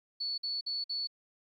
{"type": "tone bursts", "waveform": "sine", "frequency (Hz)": 4435, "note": "C#8", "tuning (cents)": 0, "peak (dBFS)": -32, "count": 4, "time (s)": [0.2, 1.073], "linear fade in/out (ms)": 10, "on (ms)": 180, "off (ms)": 51, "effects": ["12-bit"]}